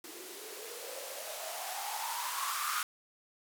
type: noise with band-pass filter sweep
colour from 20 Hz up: violet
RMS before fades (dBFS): -39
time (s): 0.04-2.83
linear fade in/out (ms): 2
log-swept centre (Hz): 330 to 1300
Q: 8.2
effects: none

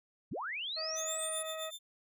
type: linear sweep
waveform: sine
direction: up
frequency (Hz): 73.8 to 10240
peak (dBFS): -36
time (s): 0.31-1.43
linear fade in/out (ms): 10
type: harmonic tone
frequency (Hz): 635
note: D#5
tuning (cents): +35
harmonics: 1 / 2 / 3 / 4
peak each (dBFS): -40 / -46 / -50 / -52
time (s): 0.76-1.71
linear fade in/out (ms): 20
type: tone with tremolo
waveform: sawtooth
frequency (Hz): 3562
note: A7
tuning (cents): +21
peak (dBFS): -35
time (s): 0.95-1.79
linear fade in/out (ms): 50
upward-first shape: triangle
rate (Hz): 7.7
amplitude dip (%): 90
effects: none

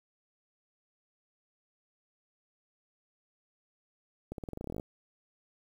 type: accelerating click train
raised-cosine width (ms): 2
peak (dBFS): -25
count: 15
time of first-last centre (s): 4.32-4.798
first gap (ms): 62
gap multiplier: 0.9
effects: 9-bit

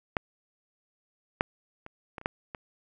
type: clicks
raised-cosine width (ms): 0.5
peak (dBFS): -11 / -8 / -27 / -23 / -30 / -12 / -22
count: 7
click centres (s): 0.168 / 1.409 / 1.864 / 2.182 / 2.214 / 2.259 / 2.548
effects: none

